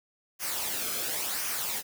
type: noise with flanger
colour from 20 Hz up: white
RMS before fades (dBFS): -32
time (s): 0.39-1.83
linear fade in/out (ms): 50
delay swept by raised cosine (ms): 0.25 to 1.09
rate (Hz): 0.94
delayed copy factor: -0.55
effects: none